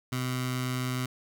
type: tone with notch filter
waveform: 15% pulse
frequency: 127.2 Hz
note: C3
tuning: 48 cents flat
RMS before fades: -31 dBFS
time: 0.12-1.06 s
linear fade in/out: 5 ms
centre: 470 Hz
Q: 0.72
effects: none